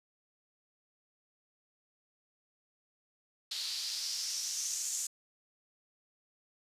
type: noise with band-pass filter sweep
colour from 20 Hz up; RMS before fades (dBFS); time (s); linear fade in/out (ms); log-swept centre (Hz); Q
white; -37; 3.51-5.07; 5; 4100 to 7200; 4.1
effects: resampled to 32000 Hz